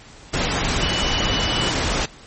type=tone in noise; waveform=sine; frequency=2960 Hz; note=F#7; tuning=in tune; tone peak=-24 dBFS; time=0.82-1.71 s; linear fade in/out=10 ms; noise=pink; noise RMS=-21 dBFS; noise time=0.33-2.06 s; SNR=-6 dB; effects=pink hiss -44 dBFS RMS until 2.26 s + MP3 32 kbps